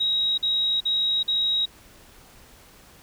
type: tone bursts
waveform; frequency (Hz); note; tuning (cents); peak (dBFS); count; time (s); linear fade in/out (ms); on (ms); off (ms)
sine; 3812; A#7; +38; -20; 4; 0-1.658; 10; 380; 46
effects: pink hiss -51 dBFS RMS until 3.02 s